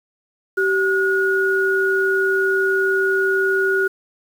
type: tone pair together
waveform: sine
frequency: 385.5 / 1447 Hz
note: G4 / F#6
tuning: -29 / -39 cents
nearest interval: octave + major seventh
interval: 2290 cents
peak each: -18 dBFS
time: 0.57-3.88 s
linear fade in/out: 10 ms
effects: 7-bit